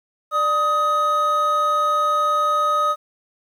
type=tone pair together; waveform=triangle; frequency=593.6 / 1257 Hz; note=D5 / D#6; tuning=+18 / +17 cents; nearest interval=octave + minor second; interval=1299 cents; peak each=-23 / -15 dBFS; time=0.31-2.96 s; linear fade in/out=50 ms; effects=9-bit